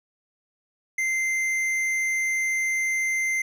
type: tone with tanh clipping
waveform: triangle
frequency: 2082 Hz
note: C7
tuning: 9 cents flat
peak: -24 dBFS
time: 0.98-3.42 s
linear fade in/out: 5 ms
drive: 14 dB
effects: none